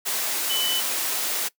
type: tone in noise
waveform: sine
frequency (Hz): 3000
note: F#7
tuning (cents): +23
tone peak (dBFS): -23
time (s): 0.49-0.81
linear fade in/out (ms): 20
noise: white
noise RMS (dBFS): -26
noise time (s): 0.05-1.49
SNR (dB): 0
effects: noise-tail reverb RT60 0.1 s tail -20 dB re dry + high-pass 300 Hz 12 dB/octave